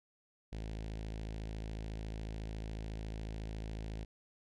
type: tone with notch filter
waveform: sawtooth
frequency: 54 Hz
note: A1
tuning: 32 cents flat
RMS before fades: -42 dBFS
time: 0.52-4.05 s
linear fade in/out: 10 ms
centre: 1200 Hz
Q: 1.1
effects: low-pass 6000 Hz 12 dB/octave